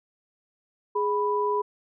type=tone pair together; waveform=sine; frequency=415.3 / 987.8 Hz; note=G#4 / B5; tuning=0 / 0 cents; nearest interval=octave + minor third; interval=1500 cents; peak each=-25 dBFS; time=0.95-1.62 s; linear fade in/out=10 ms; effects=none